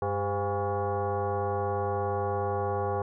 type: tone with frequency modulation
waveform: sine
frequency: 207.5 Hz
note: G#3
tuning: 1 cent flat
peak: -26 dBFS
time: 0.02-3.02 s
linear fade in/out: 2 ms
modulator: 304 Hz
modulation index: 2.7
effects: none